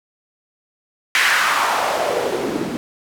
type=noise with band-pass filter sweep; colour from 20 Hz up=white; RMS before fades=-19 dBFS; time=1.15-2.77 s; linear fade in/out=0 ms; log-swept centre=2000 to 230 Hz; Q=2.4; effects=none